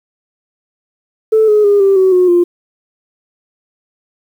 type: tone with pitch steps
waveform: sine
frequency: 438.4 / 422.2 / 406.7 / 391.7 / 377.3 / 363.4 / 350 Hz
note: A4 / G#4 / G#4 / G4 / F#4 / F#4 / F4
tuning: -6 / +29 / -36 / -1 / +34 / -31 / +4 cents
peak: -5 dBFS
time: 1.32-2.44 s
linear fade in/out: 10 ms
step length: 160 ms
effects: tanh soft clip ceiling -2 dBFS + 7-bit

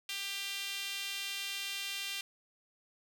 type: tone with high-pass filter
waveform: sawtooth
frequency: 395.7 Hz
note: G4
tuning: 16 cents sharp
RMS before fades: -39 dBFS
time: 0.09-2.21 s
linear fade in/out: 2 ms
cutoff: 2900 Hz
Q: 2.2
effects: 11-bit

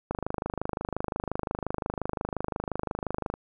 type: click train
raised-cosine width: 1 ms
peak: -15 dBFS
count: 84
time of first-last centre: 0.11-3.34 s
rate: 25.7 Hz
effects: none

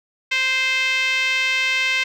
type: tone with band-pass filter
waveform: 5% pulse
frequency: 522 Hz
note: C5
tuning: 4 cents flat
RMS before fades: -20 dBFS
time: 0.31-2.04 s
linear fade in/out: 10 ms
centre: 2300 Hz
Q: 3.1
effects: none

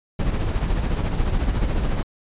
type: noise with tremolo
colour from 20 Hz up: brown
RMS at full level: -19 dBFS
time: 0.19-2.03 s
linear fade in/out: 5 ms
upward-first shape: triangle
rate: 14 Hz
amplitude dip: 55%
effects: resampled to 8000 Hz

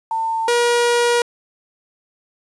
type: tone pair in turn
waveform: sine / sawtooth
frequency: 899 / 477.9 Hz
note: A5 / A#4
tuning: +37 / +43 cents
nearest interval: major seventh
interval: 1094 cents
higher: first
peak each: -18 / -10 dBFS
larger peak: second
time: 0.11-0.48 / 0.48-1.22 s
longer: second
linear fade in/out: 2 ms
effects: resampled to 24000 Hz + 8-bit

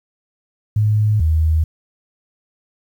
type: tone pair in turn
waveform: sine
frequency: 106.5 / 79.26 Hz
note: G#2 / D#2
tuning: +44 / +33 cents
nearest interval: perfect fourth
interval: 511 cents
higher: first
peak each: -12 dBFS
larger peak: neither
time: 0.76-1.2 / 1.2-1.64 s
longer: neither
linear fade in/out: 5 ms
effects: 8-bit

